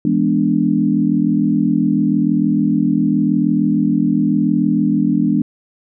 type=chord; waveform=sine; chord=E dominant seventh; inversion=none; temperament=equal with one note detuned; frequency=166.73 / 207.7 / 246.9 / 293.7 Hz; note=E3 / G#3 / B3 / D4; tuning=+20 / 0 / 0 / 0 cents; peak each=-20 / -17 / -18 / -17 dBFS; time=0.05-5.42 s; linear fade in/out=2 ms; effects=none